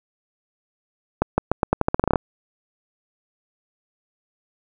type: accelerating click train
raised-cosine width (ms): 1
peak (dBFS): -3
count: 14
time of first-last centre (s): 1.22-2.158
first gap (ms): 160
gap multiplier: 0.85
effects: none